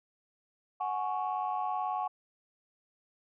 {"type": "chord", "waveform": "sine", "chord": "F# suspended second", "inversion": "none", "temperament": "equal with one note detuned", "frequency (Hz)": [740, 838.3, 1108.7], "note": ["F#5", "G#5", "C#6"], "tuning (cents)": [0, 16, 0], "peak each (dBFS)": [-33, -34, -35], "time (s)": [0.8, 2.08], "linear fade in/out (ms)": 10, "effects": ["tanh soft clip ceiling -23 dBFS"]}